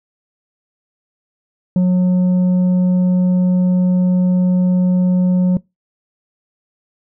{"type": "tone with tanh clipping", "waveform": "sine", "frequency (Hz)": 181.7, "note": "F#3", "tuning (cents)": -31, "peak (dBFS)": -11, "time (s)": [1.76, 5.57], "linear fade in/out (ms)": 2, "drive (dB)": 5, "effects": ["noise-tail reverb RT60 0.2 s tail -23 dB re dry"]}